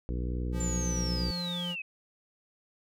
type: harmonic tone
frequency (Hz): 61.1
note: B1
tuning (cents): -18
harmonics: 1 / 2 / 3 / 4 / 5 / 6 / 7 / 8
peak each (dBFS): -31 / -38 / -41 / -43 / -42 / -46 / -47 / -48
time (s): 0.09-1.31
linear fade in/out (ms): 0
type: tone with pitch glide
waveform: square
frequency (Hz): 174.61 to 175.72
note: F3 to F3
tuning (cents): 0 to +11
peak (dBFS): -35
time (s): 0.52-1.76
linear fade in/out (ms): 50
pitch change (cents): +11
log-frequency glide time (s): 1.07-1.43
type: linear sweep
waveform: sine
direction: down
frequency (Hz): 7300 to 2489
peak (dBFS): -34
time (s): 0.6-1.82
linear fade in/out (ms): 5
effects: none